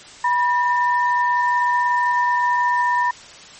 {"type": "tone pair together", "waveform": "sine", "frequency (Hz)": [976.2, 1809], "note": ["B5", "A6"], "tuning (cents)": [-20, 48], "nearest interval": "major seventh", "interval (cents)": 1068, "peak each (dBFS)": [-16, -22], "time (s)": [0.24, 3.11], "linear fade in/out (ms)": 5, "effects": ["white hiss -41 dBFS RMS until 3.59 s", "MP3 32 kbps"]}